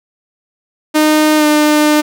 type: tone with pitch glide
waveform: sawtooth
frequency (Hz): 306.9 to 301.1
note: D#4 to D4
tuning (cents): -24 to +43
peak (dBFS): -4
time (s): 0.94-2.02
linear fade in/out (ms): 20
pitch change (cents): -33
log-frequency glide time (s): 1.37-1.44
effects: none